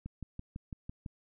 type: click train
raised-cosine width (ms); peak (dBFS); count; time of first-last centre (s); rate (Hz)
5; -28; 7; 0.06-1.062; 5.99
effects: none